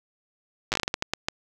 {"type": "slowing click train", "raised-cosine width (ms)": 0.2, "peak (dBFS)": -7, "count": 12, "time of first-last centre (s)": [0.72, 1.285], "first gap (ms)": 8, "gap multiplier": 1.34, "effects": []}